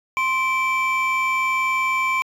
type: tone pair together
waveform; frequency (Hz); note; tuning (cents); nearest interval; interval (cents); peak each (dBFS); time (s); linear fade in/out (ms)
triangle; 1046.5 / 2328; C6 / D7; 0 / -16; octave + major second; 1384; -19; 0.17-2.22; 0
effects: tanh soft clip ceiling -10 dBFS